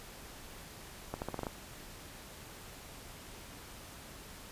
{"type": "accelerating click train", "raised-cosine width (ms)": 1, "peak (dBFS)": -22, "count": 7, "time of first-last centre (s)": [1.14, 1.468], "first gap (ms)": 79, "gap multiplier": 0.85, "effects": ["pink hiss -50 dBFS RMS until 4.51 s", "resampled to 32000 Hz"]}